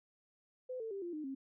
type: tone with pitch steps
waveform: sine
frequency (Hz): 508 / 447.4 / 394 / 347 / 305.6 / 269.1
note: B4 / A4 / G4 / F4 / D#4 / C4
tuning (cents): +49 / +29 / +9 / -11 / -31 / +49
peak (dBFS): -39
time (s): 0.69-1.35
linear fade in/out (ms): 10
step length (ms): 110
effects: none